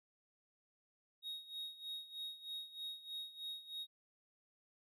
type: tone with tremolo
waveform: triangle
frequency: 3757 Hz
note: A#7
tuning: 13 cents sharp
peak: -40 dBFS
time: 1.22-3.87 s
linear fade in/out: 50 ms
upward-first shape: sine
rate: 3.2 Hz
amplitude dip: 80%
effects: none